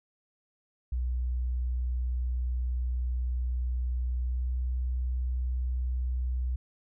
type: tone with pitch glide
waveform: sine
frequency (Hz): 61.74 to 62.49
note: B1 to B1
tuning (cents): 0 to +21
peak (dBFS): -27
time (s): 0.92-6.56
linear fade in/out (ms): 5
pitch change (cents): +21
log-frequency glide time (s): 4.21-4.5
effects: none